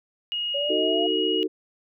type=tone with pitch glide; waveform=sine; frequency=2875 to 2893 Hz; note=F7 to F#7; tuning=+50 to -40 cents; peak=-25 dBFS; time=0.32-1.43 s; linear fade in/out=0 ms; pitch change=+10 cents; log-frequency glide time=0.65-1.05 s
type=exponential sweep; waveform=sine; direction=up; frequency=559 to 693 Hz; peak=-26 dBFS; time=0.54-1.07 s; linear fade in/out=10 ms
type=chord; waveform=sine; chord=D# diminished; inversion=none; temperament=just; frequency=311.1 / 373.4 / 448 Hz; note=D#4 / F#4 / A4; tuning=0 / +16 / +31 cents; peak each=-27 / -26 / -27 dBFS; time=0.69-1.48 s; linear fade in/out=20 ms
effects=none

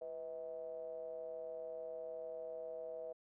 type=ring-modulated tone; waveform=triangle; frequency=73.42 Hz; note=D2; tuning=in tune; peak=-38 dBFS; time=0.01-3.13 s; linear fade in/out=10 ms; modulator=568 Hz; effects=none

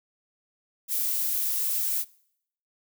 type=noise; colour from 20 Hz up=violet; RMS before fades=-27 dBFS; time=0.88-2.05 s; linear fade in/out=50 ms; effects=noise-tail reverb RT60 0.7 s tail -23 dB re dry

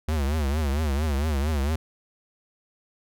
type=tone with vibrato; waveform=square; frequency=73.42 Hz; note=D2; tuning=in tune; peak=-23 dBFS; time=0.08-1.76 s; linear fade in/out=5 ms; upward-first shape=triangle; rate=4.4 Hz; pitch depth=180 cents each way; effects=none

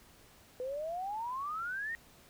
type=exponential sweep; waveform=sine; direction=up; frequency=493.9 to 1891 Hz; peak=-35 dBFS; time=0.6-1.95 s; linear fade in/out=0 ms; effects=pink hiss -60 dBFS RMS until 2.29 s

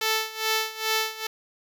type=tone with tremolo; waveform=5% pulse; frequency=440 Hz; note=A4; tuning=in tune; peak=-10 dBFS; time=0.01-1.27 s; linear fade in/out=5 ms; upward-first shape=sine; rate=2.4 Hz; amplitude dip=85%; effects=none

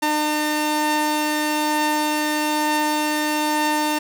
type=tone pair together; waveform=sawtooth; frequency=302.7 / 907 Hz; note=D#4 / A#5; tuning=-48 / -48 cents; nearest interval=octave + perfect fifth; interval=1900 cents; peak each=-18 dBFS; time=0.02-3.99 s; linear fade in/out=10 ms; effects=none

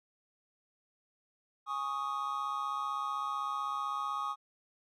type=chord; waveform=triangle; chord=Ab suspended fourth; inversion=none; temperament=equal; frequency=830.6 / 1108.7 / 1244.5 Hz; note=Ab5 / Db6 / Eb6; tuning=0 / 0 / 0 cents; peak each=-40 / -35 / -34 dBFS; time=1.66-4.36 s; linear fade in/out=50 ms; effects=none

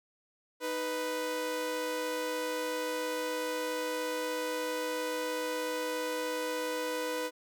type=tone pair together; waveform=sawtooth; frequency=311.1 / 495.1 Hz; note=D#4 / B4; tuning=0 / +4 cents; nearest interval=minor sixth; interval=804 cents; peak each=-35 / -29 dBFS; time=0.6-7.31 s; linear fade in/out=50 ms; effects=none

